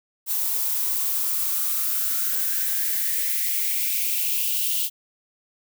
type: noise with high-pass filter sweep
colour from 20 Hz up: violet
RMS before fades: -24 dBFS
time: 0.26-4.9 s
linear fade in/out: 50 ms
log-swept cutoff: 800 to 3100 Hz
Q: 5
effects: none